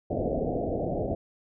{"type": "low-pass noise", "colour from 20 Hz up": "white", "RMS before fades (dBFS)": -29, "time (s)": [0.1, 1.15], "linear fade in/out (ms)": 5, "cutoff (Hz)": 720, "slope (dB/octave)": 96, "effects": []}